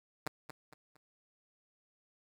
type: tone with echo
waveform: 5% pulse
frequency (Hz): 152.5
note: D#3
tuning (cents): -34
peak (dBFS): -23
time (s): 0.26-0.28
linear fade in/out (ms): 5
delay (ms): 230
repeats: 3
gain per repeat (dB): -9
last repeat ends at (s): 0.97
effects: none